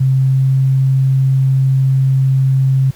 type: tone with pitch glide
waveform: sine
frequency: 132.5 to 133.34 Hz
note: C3 to C3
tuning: +22 to +33 cents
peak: -9 dBFS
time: 0-2.91 s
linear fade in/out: 10 ms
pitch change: +11 cents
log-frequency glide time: 0.13-0.55 s
effects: pink hiss -44 dBFS RMS until 2.95 s